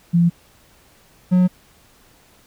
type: tone pair in turn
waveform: sine / triangle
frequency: 171.2 / 181.74 Hz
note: F3 / F#3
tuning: -34 / -31 cents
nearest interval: minor second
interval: 103 cents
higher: second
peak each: -11 / -9 dBFS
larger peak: second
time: 0.13-0.3 / 1.31-1.48 s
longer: neither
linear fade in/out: 20 ms
effects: pink hiss -53 dBFS RMS until 2.46 s